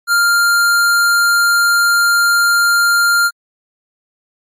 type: tone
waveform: square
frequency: 1396.9 Hz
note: F6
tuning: in tune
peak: -10 dBFS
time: 0.07-3.31 s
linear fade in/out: 50 ms
effects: MP3 64 kbps